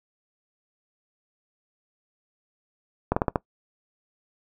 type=slowing click train; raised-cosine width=1 ms; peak=-7 dBFS; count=5; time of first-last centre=3.12-3.358 s; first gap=45 ms; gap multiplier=1.19; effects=noise-tail reverb RT60 0.1 s tail -21 dB re dry